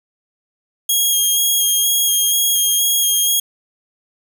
5% pulse tone with vibrato, 3265 Hz, G#7, 30 cents flat, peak -6 dBFS, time 0.89-3.4 s, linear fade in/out 5 ms, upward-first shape square, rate 2.1 Hz, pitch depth 14 cents each way, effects none

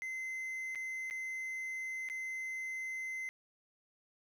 triangle tone with dropouts, 2061 Hz, C7, 27 cents flat, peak -36 dBFS, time 0.02-3.29 s, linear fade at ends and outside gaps 0 ms, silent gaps 0.749-0.756 / 1.1-1.109 / 2.088-2.099 s, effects 11-bit

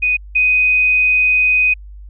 sine tone pair in turn, 2489 / 2500 Hz, D#7 / D#7, 0 / +8 cents, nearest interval unison, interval 8 cents, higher second, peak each -12 / -10 dBFS, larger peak second, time 0.02-0.17 / 0.35-1.74 s, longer second, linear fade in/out 10 ms, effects added 50 Hz sine -32 dBFS peak until 2.09 s

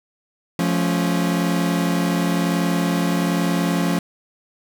40% pulse chord, F augmented, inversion none, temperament equal with one note detuned, 174.61 / 215.6 / 277.2 Hz, F3 / A3 / C#4, 0 / -35 / 0 cents, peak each -19 / -25 / -23 dBFS, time 0.59-3.99 s, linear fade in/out 2 ms, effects none

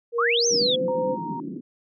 sine tone with pitch glide, 470.6 to 513.2 Hz, A#4 to C5, +16 to -34 cents, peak -22 dBFS, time 0.12-1.17 s, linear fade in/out 50 ms, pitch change +150 cents, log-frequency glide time 0.57-0.75 s
sine exponential two-way sweep, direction up then down, 1031 to 6400 to 3285 Hz, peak -20 dBFS, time 0.18-0.76 s, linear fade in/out 10 ms, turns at 0.47 s
white band-pass noise, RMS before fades -33 dBFS, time 0.5-1.61 s, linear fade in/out 20 ms, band 150 to 340 Hz, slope 48 dB/octave
sine tone, 932.3 Hz, A#5, in tune, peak -30 dBFS, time 0.88-1.4 s, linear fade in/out 2 ms
effects none

